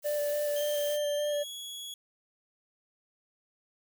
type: noise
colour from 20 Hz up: blue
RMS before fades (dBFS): -41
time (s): 0.02-0.99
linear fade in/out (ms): 50
type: tone with vibrato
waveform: triangle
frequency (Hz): 587.3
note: D5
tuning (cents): 0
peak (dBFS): -26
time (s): 0.04-1.44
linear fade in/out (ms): 20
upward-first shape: square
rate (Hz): 3.5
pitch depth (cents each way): 11
type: tone with pitch glide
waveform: sawtooth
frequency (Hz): 3165 to 3353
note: G7 to G#7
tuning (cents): +16 to +16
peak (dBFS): -36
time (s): 0.56-1.94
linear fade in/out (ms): 2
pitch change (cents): +100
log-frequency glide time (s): 1.19-1.49
effects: none